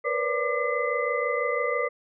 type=tone cluster; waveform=sine; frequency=475.9 / 502 / 575 / 1191 / 2034 Hz; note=A#4 / B4 / D5 / D6 / C7; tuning=+36 / +28 / -37 / +24 / -50 cents; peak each=-30 dBFS; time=0.04-1.89 s; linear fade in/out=20 ms; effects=none